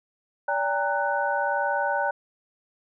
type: tone cluster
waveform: sine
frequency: 577 / 800 / 921 / 1489 Hz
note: D5 / G5 / A#5 / F#6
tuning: -31 / +35 / -21 / +11 cents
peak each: -28 dBFS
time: 0.48-2.11 s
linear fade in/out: 5 ms
effects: none